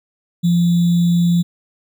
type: tone with sample-and-hold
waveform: sine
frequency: 172.7 Hz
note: F3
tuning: 19 cents flat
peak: -11 dBFS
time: 0.43-1.43 s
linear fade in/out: 20 ms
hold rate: 3675 Hz
effects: none